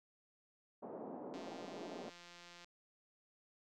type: band-pass noise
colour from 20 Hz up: pink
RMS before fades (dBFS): -48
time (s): 0.82-2.1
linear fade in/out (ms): 10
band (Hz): 220 to 820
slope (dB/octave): 24
type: click train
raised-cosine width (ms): 0.2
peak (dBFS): -39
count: 228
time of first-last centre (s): 1.34-2.645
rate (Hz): 174
effects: none